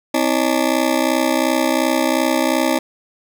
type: ring-modulated tone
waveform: 20% pulse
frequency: 291 Hz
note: D4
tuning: 16 cents flat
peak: -7 dBFS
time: 0.14-2.79 s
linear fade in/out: 5 ms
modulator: 31.4 Hz
effects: none